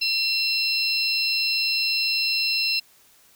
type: tone cluster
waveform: triangle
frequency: 2714 / 4118 / 5240 Hz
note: E7 / C8 / E8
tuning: +50 / -28 / -11 cents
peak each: -24 dBFS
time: 0.01-2.8 s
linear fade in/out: 10 ms
effects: white hiss -56 dBFS RMS until 3.35 s